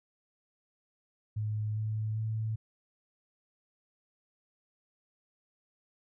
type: tone with pitch steps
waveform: sine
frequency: 106.9 / 108.52 / 110.16 Hz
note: A2 / A2 / A2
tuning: -49 / -23 / +3 cents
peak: -30 dBFS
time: 1.36-2.56 s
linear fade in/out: 10 ms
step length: 400 ms
effects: none